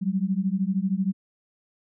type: beating tone pair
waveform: sine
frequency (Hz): 185 / 198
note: F#3 / G3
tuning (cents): 0 / +18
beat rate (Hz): 13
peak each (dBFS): -25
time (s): 0.01-1.13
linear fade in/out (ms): 20
effects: none